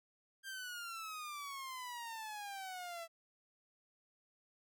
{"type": "exponential sweep", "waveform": "sawtooth", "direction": "down", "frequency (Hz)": [1600, 659.3], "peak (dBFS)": -40, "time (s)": [0.43, 3.08], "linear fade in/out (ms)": 50, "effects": []}